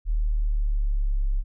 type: exponential sweep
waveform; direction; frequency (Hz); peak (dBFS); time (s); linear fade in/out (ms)
sine; down; 38.89 to 33.67; -20; 0.05-1.44; 50
effects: none